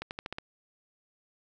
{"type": "accelerating click train", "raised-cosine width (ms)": 0.3, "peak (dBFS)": -20, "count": 6, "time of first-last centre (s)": [0.02, 0.384], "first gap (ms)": 89, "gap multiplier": 0.9, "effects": []}